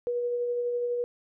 sine tone with tremolo, 483.5 Hz, B4, 37 cents flat, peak -25 dBFS, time 0.07-1.04 s, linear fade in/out 0 ms, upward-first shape sine, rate 12 Hz, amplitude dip 25%, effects none

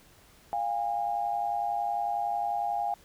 sine tone pair together, 701 / 812 Hz, F5 / G#5, +6 / -39 cents, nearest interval minor third, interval 255 cents, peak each -31 / -29 dBFS, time 0.53-2.94 s, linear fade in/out 0 ms, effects pink hiss -58 dBFS RMS until 3.04 s

